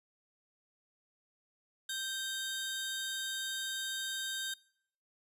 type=tone pair together; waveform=sawtooth; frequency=1568 / 3703 Hz; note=G6 / A#7; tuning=0 / -12 cents; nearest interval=octave + minor third; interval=1488 cents; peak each=-36 / -35 dBFS; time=1.89-4.54 s; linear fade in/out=5 ms; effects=noise-tail reverb RT60 0.7 s tail -24 dB re dry + resampled to 32000 Hz